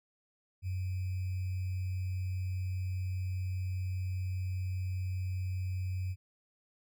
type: tone with sample-and-hold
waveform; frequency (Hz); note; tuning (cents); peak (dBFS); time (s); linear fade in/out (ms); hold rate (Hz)
sine; 92.5; F#2; 0; -32; 0.62-6.16; 50; 2450
effects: none